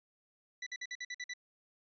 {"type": "tone bursts", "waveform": "sawtooth", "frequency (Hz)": 1975.5, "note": "B6", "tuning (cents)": 0, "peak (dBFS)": -35, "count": 8, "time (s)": [0.62, 1.337], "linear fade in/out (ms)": 5, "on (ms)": 45, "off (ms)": 51, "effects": ["resampled to 16000 Hz"]}